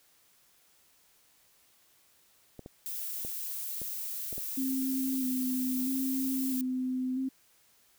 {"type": "clicks", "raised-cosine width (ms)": 2, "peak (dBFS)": -30, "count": 6, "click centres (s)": [2.593, 2.661, 3.249, 3.817, 4.328, 4.38]}
{"type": "noise", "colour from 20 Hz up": "violet", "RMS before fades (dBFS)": -37, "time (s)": [2.86, 6.61], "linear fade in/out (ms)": 0}
{"type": "tone with vibrato", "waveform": "sine", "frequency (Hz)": 260, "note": "C4", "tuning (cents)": -11, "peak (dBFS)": -29, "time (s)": [4.57, 7.29], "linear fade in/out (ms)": 10, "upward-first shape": "square", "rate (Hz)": 0.77, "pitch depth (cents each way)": 26}
{"effects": ["white hiss -65 dBFS RMS until 7.98 s"]}